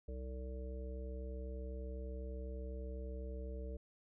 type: harmonic tone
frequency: 64 Hz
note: C2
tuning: 38 cents flat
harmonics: 1 / 3 / 5 / 7 / 9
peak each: -42 / -54 / -56 / -51 / -54 dBFS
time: 0.08-3.77 s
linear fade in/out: 5 ms
effects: none